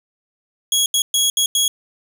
20% pulse tone bursts at uneven times, 3322 Hz, G#7, in tune, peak -9 dBFS, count 5, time 0.72-0.86 / 0.94-1.02 / 1.14-1.3 / 1.37-1.46 / 1.55-1.68 s, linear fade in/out 2 ms, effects none

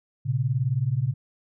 sine beating tone pair, 116.54 / 135.54 Hz, A#2 / C#3, 0 / -39 cents, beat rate 19 Hz, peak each -25 / -24 dBFS, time 0.25-1.14 s, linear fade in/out 20 ms, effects none

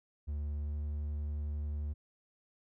triangle tone with pitch glide, 73.42 to 74.06 Hz, D2 to D2, 0 to +15 cents, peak -32 dBFS, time 0.27-1.94 s, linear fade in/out 20 ms, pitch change +15 cents, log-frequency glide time 0.64-0.7 s, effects none

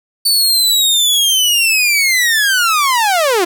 sawtooth linear sweep, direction down, 4547 to 329.7 Hz, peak -7 dBFS, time 0.25-3.45 s, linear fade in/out 10 ms, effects none

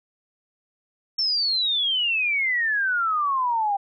sine exponential sweep, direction down, 5460 to 784 Hz, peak -20 dBFS, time 1.18-3.77 s, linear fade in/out 10 ms, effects none

